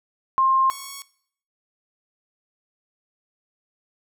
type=tone pair in turn; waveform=sine / 5% pulse; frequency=1060 / 1108 Hz; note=C6 / C#6; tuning=+22 / -1 cents; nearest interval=minor second; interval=77 cents; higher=second; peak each=-15 / -23 dBFS; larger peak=first; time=0.38-0.7 / 0.7-1.02 s; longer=neither; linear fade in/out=0 ms; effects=noise-tail reverb RT60 0.6 s tail -19 dB re dry